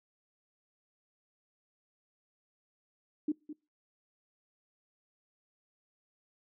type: tone with echo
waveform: sine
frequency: 301.6 Hz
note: D4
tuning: 46 cents sharp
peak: -27 dBFS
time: 3.28-3.32 s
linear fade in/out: 5 ms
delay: 210 ms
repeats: 1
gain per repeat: -12 dB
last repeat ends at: 3.53 s
effects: noise-tail reverb RT60 0.3 s tail -25 dB re dry